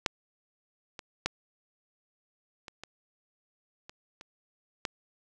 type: clicks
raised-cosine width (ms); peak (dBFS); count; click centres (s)
0.2; -8 / -23 / -10 / -25 / -24 / -27 / -28 / -13; 8; 0.062 / 0.992 / 1.26 / 2.682 / 2.836 / 3.895 / 4.211 / 4.852
effects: none